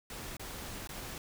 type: noise with dropouts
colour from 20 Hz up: pink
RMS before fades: -43 dBFS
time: 0.1-1.18 s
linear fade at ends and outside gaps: 2 ms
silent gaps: 0.368-0.395 / 0.874-0.891 s
effects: none